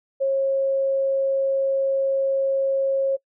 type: tone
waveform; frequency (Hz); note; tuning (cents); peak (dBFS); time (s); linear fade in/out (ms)
sine; 542; C#5; -39; -18; 0.2-3.17; 20
effects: noise-tail reverb RT60 0.1 s tail -25 dB re dry